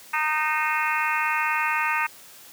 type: harmonic tone with a mistuned harmonic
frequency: 307.9 Hz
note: D#4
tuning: 18 cents flat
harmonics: 3 / 4 / 5 / 6 / 7 / 8 / 9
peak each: -27 / -28 / -29 / -30 / -30 / -31 / -32 dBFS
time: 0.13-2.07 s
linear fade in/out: 10 ms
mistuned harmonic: 9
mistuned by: -63 cents
effects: white hiss -47 dBFS RMS until 2.52 s + high-pass 100 Hz 12 dB/octave